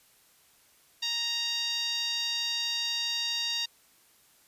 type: tone with band-pass filter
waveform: 10% pulse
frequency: 932.3 Hz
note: A#5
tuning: in tune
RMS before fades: -31 dBFS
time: 1.02-3.66 s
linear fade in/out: 10 ms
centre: 4100 Hz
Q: 2.1
effects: white hiss -62 dBFS RMS until 4.47 s + resampled to 32000 Hz